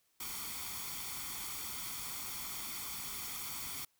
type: noise with comb filter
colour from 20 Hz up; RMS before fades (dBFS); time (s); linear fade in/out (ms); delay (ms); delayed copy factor
white; -42; 0.2-3.85; 5; 0.89; +0.65
effects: white hiss -75 dBFS RMS until 3.99 s